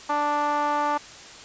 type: tone with band-pass filter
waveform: sawtooth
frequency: 293.7 Hz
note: D4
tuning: in tune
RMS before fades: -24 dBFS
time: 0.09-0.98 s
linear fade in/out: 10 ms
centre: 1000 Hz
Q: 4.3
effects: white hiss -43 dBFS RMS until 1.44 s + resampled to 16000 Hz